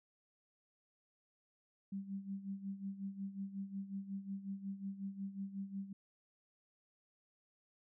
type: tone with tremolo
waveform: sine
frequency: 196 Hz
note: G3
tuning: in tune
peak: -38 dBFS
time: 1.92-5.93 s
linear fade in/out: 5 ms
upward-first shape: sine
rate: 5.5 Hz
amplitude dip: 75%
effects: none